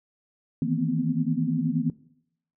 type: tone cluster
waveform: sine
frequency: 156.1 / 164.8 / 228.3 / 246.7 / 257 Hz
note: D#3 / E3 / A#3 / B3 / C4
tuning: +6 / 0 / -36 / -2 / -31 cents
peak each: -29 dBFS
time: 0.62-1.9 s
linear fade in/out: 2 ms
effects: noise-tail reverb RT60 0.7 s tail -19 dB re dry